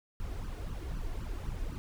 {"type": "noise with flanger", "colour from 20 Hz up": "brown", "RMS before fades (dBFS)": -37, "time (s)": [0.2, 1.78], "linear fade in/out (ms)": 0, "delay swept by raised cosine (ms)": [0.66, 2.86], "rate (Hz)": 3.9, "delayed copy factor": 0.75, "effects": []}